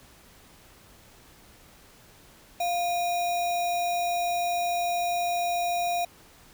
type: tone with sample-and-hold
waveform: sine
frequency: 698.5 Hz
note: F5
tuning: in tune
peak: -24 dBFS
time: 2.6-6.05 s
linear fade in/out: 5 ms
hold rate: 3150 Hz
effects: pink hiss -54 dBFS RMS until 6.53 s